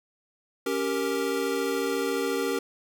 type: chord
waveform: square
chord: G diminished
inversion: second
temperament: equal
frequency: 277.2 / 392 / 466.2 Hz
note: Db4 / G4 / Bb4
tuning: 0 / 0 / 0 cents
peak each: -32 / -30 / -30 dBFS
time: 0.66-2.59 s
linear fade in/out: 5 ms
effects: none